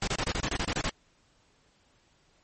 pink noise bursts, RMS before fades -29 dBFS, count 11, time 0.02-0.895 s, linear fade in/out 2 ms, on 55 ms, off 27 ms, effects pink hiss -66 dBFS RMS until 2.43 s + MP3 32 kbps

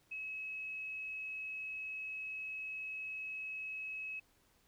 sine tone, 2570 Hz, E7, 45 cents flat, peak -40 dBFS, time 0.11-4.2 s, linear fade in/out 10 ms, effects pink hiss -71 dBFS RMS until 4.67 s

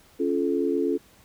sine chord, Db augmented, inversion none, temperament just, 277.2 / 346.5 / 433.1 Hz, Db4 / F4 / A4, 0 / -14 / -27 cents, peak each -26 dBFS, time 0.19-0.98 s, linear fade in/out 20 ms, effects pink hiss -56 dBFS RMS until 1.24 s

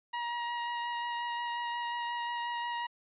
sawtooth tone with vibrato, 951 Hz, A#5, 34 cents sharp, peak -29 dBFS, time 0.13-2.87 s, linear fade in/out 10 ms, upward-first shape sine, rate 5.6 Hz, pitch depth 10 cents each way, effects resampled to 8000 Hz + 11-bit

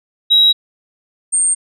sine tone pair in turn, 3847 / 8636 Hz, B7 / C#9, -46 / -46 cents, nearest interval octave + major second, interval 1400 cents, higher second, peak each -6 / -11 dBFS, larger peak first, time 0.3-0.53 / 1.32-1.55 s, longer neither, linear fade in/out 20 ms, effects tanh soft clip ceiling -2 dBFS

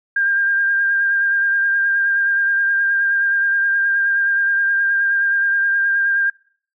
sine tone with vibrato, 1600 Hz, G6, 35 cents sharp, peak -14 dBFS, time 0.16-6.3 s, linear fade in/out 5 ms, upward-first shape sine, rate 9.5 Hz, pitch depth 19 cents each way, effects noise-tail reverb RT60 0.5 s tail -25 dB re dry

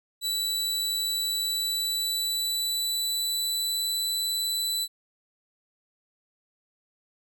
sawtooth tone with pitch glide, 3951 to 3983 Hz, B7 to B7, 0 to +14 cents, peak -23 dBFS, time 0.21-4.88 s, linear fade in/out 50 ms, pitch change +14 cents, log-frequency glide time 1.37-4.07 s, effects none

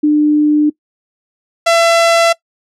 sine / sawtooth tone pair in turn, 299.4 / 672.1 Hz, D4 / E5, +33 / +33 cents, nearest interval octave + major second, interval 1400 cents, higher second, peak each -7 / -4 dBFS, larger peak second, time 0.03-0.7 / 1.66-2.33 s, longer neither, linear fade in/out 10 ms, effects noise-tail reverb RT60 0.1 s tail -21 dB re dry + low-pass 8000 Hz 12 dB/octave

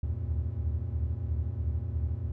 triangle tone cluster, 74 / 77 / 87.9 / 115.8 Hz, D2 / D#2 / F2 / A#2, +14 / -17 / +12 / -11 cents, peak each -32 / -32 / -32 / -34 dBFS, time 0.03-2.32 s, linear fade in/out 5 ms, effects none

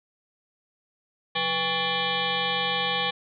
sine tone with frequency modulation, 2064 Hz, C7, 24 cents flat, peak -23 dBFS, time 1.35-3.11 s, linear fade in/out 10 ms, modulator 314 Hz, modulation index 5.2, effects none

